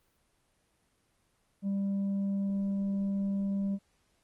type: tone with tanh clipping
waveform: sine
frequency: 197.5 Hz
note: G3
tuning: 13 cents sharp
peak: -29 dBFS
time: 1.62-3.79 s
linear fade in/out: 50 ms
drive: 3 dB
effects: pink hiss -72 dBFS RMS until 4.23 s + Opus 24 kbps